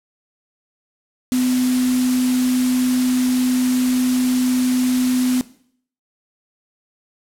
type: tone in noise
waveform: sine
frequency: 252.6 Hz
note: B3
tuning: 39 cents sharp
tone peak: -15 dBFS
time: 1.32-5.41 s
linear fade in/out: 0 ms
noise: white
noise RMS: -28 dBFS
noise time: 1.32-5.41 s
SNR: +10 dB
effects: noise-tail reverb RT60 0.6 s tail -17 dB re dry + low-pass 12000 Hz 12 dB/octave